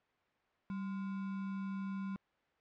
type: tone with sample-and-hold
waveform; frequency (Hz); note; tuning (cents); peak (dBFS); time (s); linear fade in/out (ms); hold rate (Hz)
sine; 193.8; G3; -20; -37; 0.7-2.16; 0; 1225
effects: white hiss -74 dBFS RMS until 2.6 s + low-pass 2000 Hz 12 dB/octave